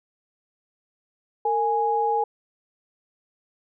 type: tone pair together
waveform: sine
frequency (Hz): 456.6 / 830.6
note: A#4 / G#5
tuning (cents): -36 / 0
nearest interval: minor seventh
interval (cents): 1036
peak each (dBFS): -25 / -21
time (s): 1.45-2.24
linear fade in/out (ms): 5
effects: none